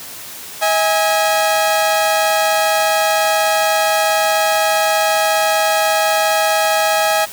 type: tone pair together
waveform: sawtooth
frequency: 639.8 / 825 Hz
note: D#5 / G#5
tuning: +48 / -12 cents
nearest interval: major third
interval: 440 cents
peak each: -12 dBFS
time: 0.61-7.26 s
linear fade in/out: 20 ms
effects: white hiss -32 dBFS RMS until 7.32 s + high-pass 60 Hz 12 dB/octave